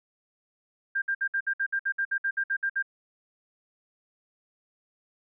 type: tone bursts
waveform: sine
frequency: 1593 Hz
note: G6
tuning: 27 cents sharp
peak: -24 dBFS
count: 15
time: 0.95-2.826 s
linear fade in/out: 10 ms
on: 70 ms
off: 59 ms
effects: none